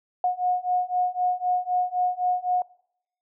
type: beating tone pair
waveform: sine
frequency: 723 / 726.9 Hz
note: F#5 / F#5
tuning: -40 / -31 cents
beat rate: 3.9 Hz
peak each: -25 / -24 dBFS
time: 0.24-2.62 s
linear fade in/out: 2 ms
effects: noise-tail reverb RT60 0.7 s tail -22 dB re dry